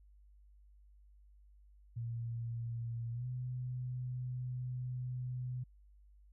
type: tone with pitch glide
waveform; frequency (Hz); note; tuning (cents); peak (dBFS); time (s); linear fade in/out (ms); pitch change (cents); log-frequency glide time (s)
sine; 116.54 to 125.63; A#2 to B2; 0 to +30; -37; 1.96-5.64; 10; +130; 3.12-3.26
effects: added 50 Hz sine -59 dBFS peak until 6.32 s